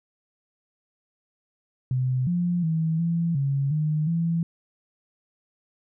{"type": "tone with pitch steps", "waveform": "sine", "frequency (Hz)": [128.3, 175.4, 161, 168.2, 138.5, 153.2, 167], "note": ["C3", "F3", "E3", "E3", "C#3", "D#3", "E3"], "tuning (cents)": [-34, 8, -41, 35, -1, -27, 23], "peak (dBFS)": -21, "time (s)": [1.91, 4.43], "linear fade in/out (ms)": 2, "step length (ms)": 360, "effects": []}